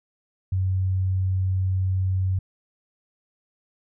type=tone; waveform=sine; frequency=93.9 Hz; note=F#2; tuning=26 cents sharp; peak=-20 dBFS; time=0.52-2.39 s; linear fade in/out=5 ms; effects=none